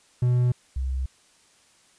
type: tone pair in turn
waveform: triangle / sine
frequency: 123.47 / 65.41 Hz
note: B2 / C2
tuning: 0 / 0 cents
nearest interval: major seventh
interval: 1100 cents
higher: first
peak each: -16 / -24 dBFS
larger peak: first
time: 0.22-0.52 / 0.76-1.06 s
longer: neither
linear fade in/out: 5 ms
effects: white hiss -59 dBFS RMS until 1.98 s + resampled to 22050 Hz